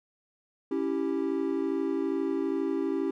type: chord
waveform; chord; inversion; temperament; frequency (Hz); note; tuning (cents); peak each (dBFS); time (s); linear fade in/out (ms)
triangle; C# diminished; none; equal; 277.2 / 329.6 / 392; C#4 / E4 / G4; 0 / 0 / 0; -29; 0.71-3.11; 5
effects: none